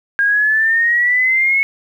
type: exponential sweep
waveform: sine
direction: up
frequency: 1614 to 2205 Hz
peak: -11 dBFS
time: 0.19-1.63 s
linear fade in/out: 0 ms
effects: 8-bit